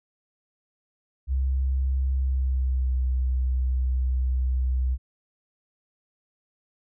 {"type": "tone with pitch glide", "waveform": "sine", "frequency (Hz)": [66, 63.71], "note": ["C2", "C2"], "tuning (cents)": [16, -45], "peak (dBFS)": -21, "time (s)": [1.27, 4.98], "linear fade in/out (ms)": 50, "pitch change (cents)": -61, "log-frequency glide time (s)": [2.18, 2.95], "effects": []}